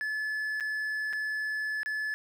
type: tone with dropouts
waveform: triangle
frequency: 1725 Hz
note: A6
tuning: 35 cents flat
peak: -28 dBFS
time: 0.01-2.14 s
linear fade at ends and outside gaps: 0 ms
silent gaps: 0.6-0.607 / 1.128-1.133 / 1.832-1.86 s
effects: none